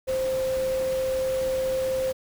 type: tone in noise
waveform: sine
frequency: 523.3 Hz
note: C5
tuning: in tune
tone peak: -23 dBFS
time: 0.07-2.13 s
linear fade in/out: 20 ms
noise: pink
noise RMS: -38 dBFS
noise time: 0.07-2.13 s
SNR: +12 dB
effects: none